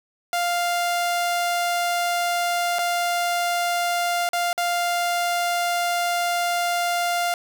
sawtooth tone with dropouts, 698.5 Hz, F5, in tune, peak -17 dBFS, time 0.33-7.34 s, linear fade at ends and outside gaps 1 ms, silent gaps 2.786-2.79 / 4.29-4.332 / 4.53-4.578 s, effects none

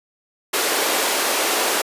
pink high-pass noise, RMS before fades -20 dBFS, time 0.53-1.82 s, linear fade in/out 10 ms, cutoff 350 Hz, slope 24 dB/octave, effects resampled to 32000 Hz

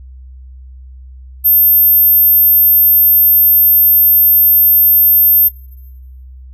sine tone, 13290 Hz, G#9, in tune, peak -6 dBFS, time 1.44-5.49 s, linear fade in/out 20 ms, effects noise-tail reverb RT60 1.0 s tail -18 dB re dry + added 64 Hz sine -31 dBFS peak until 6.53 s

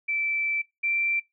sine tone pair in turn, 2327 / 2350 Hz, D7 / D7, -17 / +1 cents, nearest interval unison, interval 18 cents, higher second, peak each -24 / -23 dBFS, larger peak second, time 0.08-0.62 / 0.83-1.2 s, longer first, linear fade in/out 10 ms, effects noise-tail reverb RT60 0.2 s tail -22 dB re dry

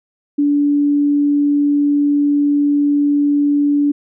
sine tone, 289 Hz, D4, 28 cents flat, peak -11 dBFS, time 0.38-3.92 s, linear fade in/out 10 ms, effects none

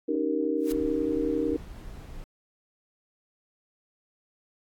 sine chord, Eb dominant seventh, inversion third, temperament just, 280 / 311.1 / 388.9 / 466.7 Hz, Db4 / Eb4 / G4 / Bb4, +18 / 0 / -14 / +2 cents, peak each -31 / -28 / -33 / -29 dBFS, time 0.08-1.57 s, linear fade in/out 10 ms
white noise with exponential growth, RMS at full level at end -37 dBFS, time 0.57-0.72 s, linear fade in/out 0 ms, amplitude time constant 31 ms
brown noise, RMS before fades -41 dBFS, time 0.71-2.24 s, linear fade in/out 0 ms
effects AAC 64 kbps

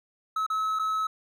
triangle tone with dropouts, 1291 Hz, E6, 37 cents flat, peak -23 dBFS, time 0.36-1.07 s, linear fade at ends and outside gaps 5 ms, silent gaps 0.465-0.5 / 0.79-0.794 s, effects none

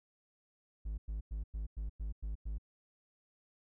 triangle tone bursts, 52.6 Hz, G#1, 23 cents sharp, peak -34 dBFS, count 8, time 0.85-2.583 s, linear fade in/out 10 ms, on 130 ms, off 99 ms, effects none

